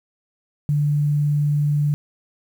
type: tone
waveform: sine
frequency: 146.9 Hz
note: D3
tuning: 1 cent sharp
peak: -16 dBFS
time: 0.69-1.94 s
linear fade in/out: 0 ms
effects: 8-bit